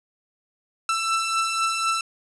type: beating tone pair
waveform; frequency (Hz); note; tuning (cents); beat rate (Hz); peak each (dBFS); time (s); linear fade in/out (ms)
sawtooth; 1328 / 1332; E6 / E6; +12 / +18; 4; -25 / -19; 0.89-2.01; 2
effects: resampled to 24000 Hz + 9-bit